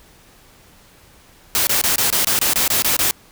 white noise bursts, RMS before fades -17 dBFS, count 11, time 1.55-3.11 s, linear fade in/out 0 ms, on 120 ms, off 24 ms, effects pink hiss -49 dBFS RMS until 3.31 s

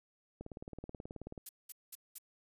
click train, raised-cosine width 2 ms, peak -31 dBFS, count 19, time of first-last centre 0.41-1.378 s, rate 18.6 Hz
violet noise bursts, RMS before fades -43 dBFS, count 4, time 1.46-2.184 s, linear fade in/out 5 ms, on 31 ms, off 200 ms
effects resampled to 32000 Hz

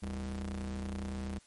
45% pulse ring-modulated tone, 61.1 Hz, B1, 18 cents flat, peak -33 dBFS, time 0.02-1.39 s, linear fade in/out 10 ms, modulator 138 Hz, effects white hiss -63 dBFS RMS until 1.46 s + MP3 48 kbps

